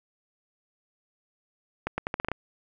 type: accelerating click train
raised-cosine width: 0.5 ms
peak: -13 dBFS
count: 8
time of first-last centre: 1.87-2.317 s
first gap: 110 ms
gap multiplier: 0.81
effects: none